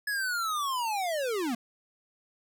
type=linear sweep; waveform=square; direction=down; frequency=1707 to 220 Hz; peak=-29 dBFS; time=0.07-1.55 s; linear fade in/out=5 ms; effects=none

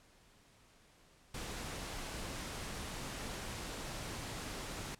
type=noise; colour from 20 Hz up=pink; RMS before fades=-43 dBFS; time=1.34-4.95 s; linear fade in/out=5 ms; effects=pink hiss -65 dBFS RMS until 4.99 s + low-pass 10000 Hz 12 dB/octave

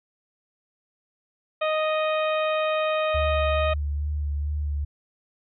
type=harmonic tone; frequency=622.3 Hz; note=D#5; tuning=in tune; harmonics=1 / 2 / 3 / 4 / 5 / 6; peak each=-23 / -28 / -36 / -32 / -39 / -39 dBFS; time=1.61-3.74 s; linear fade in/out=10 ms
type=tone with vibrato; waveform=sine; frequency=73.42 Hz; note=D2; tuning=in tune; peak=-24 dBFS; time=3.14-4.85 s; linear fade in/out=10 ms; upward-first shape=sine; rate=2.3 Hz; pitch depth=27 cents each way
effects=none

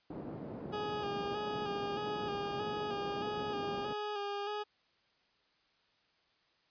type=band-pass noise; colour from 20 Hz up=pink; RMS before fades=-44 dBFS; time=0.1-3.93 s; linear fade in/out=5 ms; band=160 to 520 Hz; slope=12 dB/octave
type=tone with vibrato; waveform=20% pulse; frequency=411.9 Hz; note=G#4; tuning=14 cents flat; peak=-31 dBFS; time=0.72-4.64 s; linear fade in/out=20 ms; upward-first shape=square; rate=1.6 Hz; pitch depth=28 cents each way
effects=white hiss -72 dBFS RMS until 6.7 s + resampled to 11025 Hz

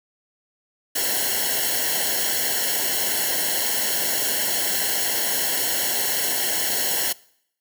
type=noise with comb filter; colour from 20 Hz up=white; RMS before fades=-23 dBFS; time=0.95-7.13 s; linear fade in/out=10 ms; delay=0.82 ms; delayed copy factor=-1; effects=noise-tail reverb RT60 0.7 s tail -23 dB re dry

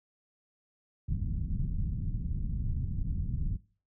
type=low-pass noise; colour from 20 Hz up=pink; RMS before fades=-32 dBFS; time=1.08-3.57 s; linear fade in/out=10 ms; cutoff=170 Hz; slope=24 dB/octave; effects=noise-tail reverb RT60 0.4 s tail -21 dB re dry

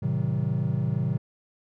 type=chord; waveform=triangle; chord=A diminished seventh; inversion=none; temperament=just; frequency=110 / 132 / 158.4 / 190.08 Hz; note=A2 / C3 / Eb3 / Gb3; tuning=0 / +16 / +31 / +47 cents; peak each=-28 / -25 / -27 / -30 dBFS; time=0.02-1.18 s; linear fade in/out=10 ms; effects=none

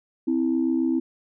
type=tone pair together; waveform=sine; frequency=259.5 / 326.9 Hz; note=C4 / E4; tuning=-14 / -14 cents; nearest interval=major third; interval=400 cents; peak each=-22 dBFS; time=0.27-1 s; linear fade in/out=10 ms; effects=tanh soft clip ceiling -13 dBFS

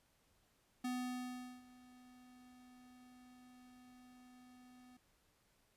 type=tone with ADSR envelope; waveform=square; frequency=250 Hz; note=B3; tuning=21 cents sharp; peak=-38 dBFS; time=0.84-4.97 s; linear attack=8 ms; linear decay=770 ms; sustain=-22 dB; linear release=3 ms; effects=pink hiss -75 dBFS RMS until 5.76 s + resampled to 32000 Hz

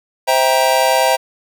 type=chord; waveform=square; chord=C dominant seventh; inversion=none; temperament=just; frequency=523.3 / 654.1 / 784.9 / 941.9 Hz; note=C5 / E5 / G5 / Bb5; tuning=0 / -14 / +2 / +18 cents; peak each=-18 dBFS; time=0.27-1.17 s; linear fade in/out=20 ms; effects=none

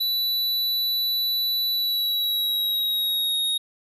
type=tone with pitch glide; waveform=square; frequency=3960 to 3749 Hz; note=B7 to A#7; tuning=+4 to +9 cents; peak=-22 dBFS; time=0-3.58 s; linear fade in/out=10 ms; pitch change=-95 cents; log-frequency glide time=1.72-3.37 s; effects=none

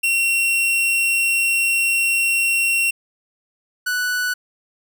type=tone pair in turn; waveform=45% pulse; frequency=2732 / 1481.9 Hz; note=F7 / F#6; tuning=-39 / +2 cents; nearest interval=major seventh; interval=1059 cents; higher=first; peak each=-16 / -19 dBFS; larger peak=first; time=0.03-2.91 / 3.86-4.34 s; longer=first; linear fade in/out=10 ms; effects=none

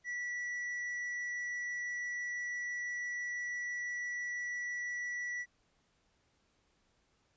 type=tone with tanh clipping; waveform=sine; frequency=1951 Hz; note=B6; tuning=22 cents flat; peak=-37 dBFS; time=0.04-5.46 s; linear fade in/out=50 ms; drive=5 dB; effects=pink hiss -74 dBFS RMS until 7.36 s + resampled to 16000 Hz

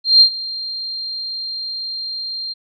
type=tone with ADSR envelope; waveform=sine; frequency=4186 Hz; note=C8; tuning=in tune; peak=-4 dBFS; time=0.04-2.54 s; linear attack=170 ms; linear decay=83 ms; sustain=-19 dB; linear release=21 ms; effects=none

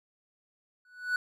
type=tone with exponential growth; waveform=triangle; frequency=1480 Hz; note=F#6; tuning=in tune; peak=-21 dBFS; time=0.85-1.16 s; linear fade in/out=2 ms; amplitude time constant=67 ms; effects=none

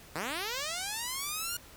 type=linear sweep; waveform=5% pulse; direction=up; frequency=140 to 1447 Hz; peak=-22 dBFS; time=0.15-1.57 s; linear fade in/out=5 ms; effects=pink hiss -53 dBFS RMS until 1.76 s

